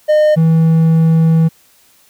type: tone pair in turn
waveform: triangle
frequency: 609 / 162.33 Hz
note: D#5 / E3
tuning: -37 / -26 cents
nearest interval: octave + major seventh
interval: 2289 cents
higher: first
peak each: -5 dBFS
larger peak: neither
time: 0.08-0.36 / 0.36-1.49 s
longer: second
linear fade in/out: 20 ms
effects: white hiss -50 dBFS RMS until 2.09 s